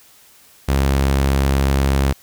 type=tone; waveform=sawtooth; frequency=68.2 Hz; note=C#2; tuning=28 cents flat; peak=-10 dBFS; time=0.68-2.13 s; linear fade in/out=10 ms; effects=white hiss -49 dBFS RMS until 2.22 s